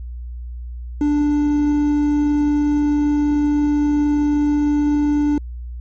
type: tone with quantisation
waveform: triangle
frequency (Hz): 293.7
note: D4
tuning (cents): 0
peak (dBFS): -12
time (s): 1.01-5.38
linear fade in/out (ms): 2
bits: 7
effects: added 60 Hz sine -27 dBFS peak until 5.8 s + MP3 32 kbps